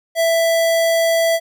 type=tone; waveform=square; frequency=662 Hz; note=E5; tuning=7 cents sharp; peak=-14 dBFS; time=0.15-1.4 s; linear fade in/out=50 ms; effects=none